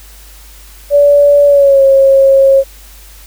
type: tone with pitch glide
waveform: sine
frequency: 575 to 542.7 Hz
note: D5 to C#5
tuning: -37 to -37 cents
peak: -3 dBFS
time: 0.9-2.64 s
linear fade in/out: 50 ms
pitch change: -100 cents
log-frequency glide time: 1.46-1.83 s
effects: added 50 Hz sine -35 dBFS peak until 3.26 s + white hiss -39 dBFS RMS until 3.26 s